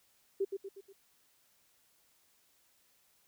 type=tone with echo; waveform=sine; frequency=392 Hz; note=G4; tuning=in tune; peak=-28 dBFS; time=0.4-0.45 s; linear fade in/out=10 ms; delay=120 ms; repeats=4; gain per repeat=-6 dB; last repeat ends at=0.93 s; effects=white hiss -70 dBFS RMS until 3.27 s